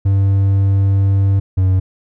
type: tone pair in turn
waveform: triangle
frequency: 98 / 93.77 Hz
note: G2 / F#2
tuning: 0 / +24 cents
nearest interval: minor second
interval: 76 cents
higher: first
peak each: -8 dBFS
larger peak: neither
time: 0.05-1.4 / 1.57-1.8 s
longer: first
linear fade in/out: 10 ms
effects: none